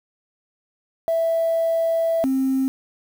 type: tone pair in turn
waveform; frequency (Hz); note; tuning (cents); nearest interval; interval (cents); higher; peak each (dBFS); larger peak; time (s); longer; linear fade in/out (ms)
triangle; 659.3 / 265.2; E5 / C4; 0 / +23; octave + major third; 1577; first; -14; neither; 1.08-2.24 / 2.24-2.68; first; 0
effects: tanh soft clip ceiling -15 dBFS + 7-bit